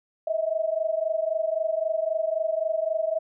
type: tone pair together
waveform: sine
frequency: 631 / 654.8 Hz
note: D#5 / E5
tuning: +24 / -12 cents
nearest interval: minor second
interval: 64 cents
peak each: -26 dBFS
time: 0.27-3.19 s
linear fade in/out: 5 ms
effects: none